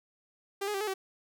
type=tone with pitch steps; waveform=sawtooth; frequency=396.8 / 417.9 / 390.6 / 426.5 / 383.1 Hz; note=G4 / G#4 / G4 / G#4 / G4; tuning=+21 / +11 / -6 / +46 / -40 cents; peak=-27 dBFS; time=0.61-0.94 s; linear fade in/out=10 ms; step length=66 ms; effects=none